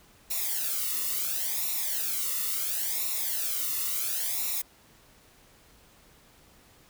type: noise with flanger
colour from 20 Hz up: blue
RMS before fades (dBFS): -30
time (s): 0.3-4.62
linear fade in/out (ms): 10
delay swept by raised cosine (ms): 0.63 to 1.27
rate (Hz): 0.72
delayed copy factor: -0.9
effects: pink hiss -58 dBFS RMS until 6.89 s